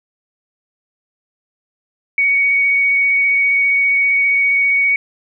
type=tone with vibrato; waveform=sine; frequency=2239 Hz; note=C#7; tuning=17 cents sharp; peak=-11 dBFS; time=2.18-4.96 s; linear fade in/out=2 ms; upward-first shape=triangle; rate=15 Hz; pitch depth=16 cents each way; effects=none